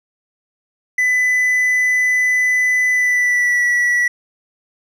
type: tone with pitch glide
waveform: triangle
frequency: 2000 to 1945.3 Hz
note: B6 to B6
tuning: +21 to -27 cents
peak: -11 dBFS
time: 0.98-4.08 s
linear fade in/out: 5 ms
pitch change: -48 cents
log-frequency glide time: 2.92-3.64 s
effects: none